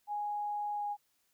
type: tone with pitch glide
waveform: sine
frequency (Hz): 829 to 823.7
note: G#5 to G#5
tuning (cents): -3 to -14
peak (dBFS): -33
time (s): 0.07-0.97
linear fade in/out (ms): 50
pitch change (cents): -11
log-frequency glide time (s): 0.74-0.86
effects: white hiss -75 dBFS RMS until 1.33 s